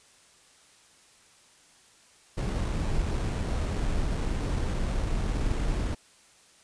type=noise with sample-and-hold; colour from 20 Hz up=brown; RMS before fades=-28 dBFS; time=2.37-5.95 s; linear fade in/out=10 ms; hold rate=4900 Hz; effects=white hiss -58 dBFS RMS until 6.63 s + resampled to 22050 Hz